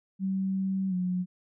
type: tone with pitch glide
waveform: sine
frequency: 191.5 to 181.48 Hz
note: G3 to F#3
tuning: -40 to -33 cents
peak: -26 dBFS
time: 0.19-1.26 s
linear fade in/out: 50 ms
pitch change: -93 cents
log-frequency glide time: 0.89-0.94 s
effects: none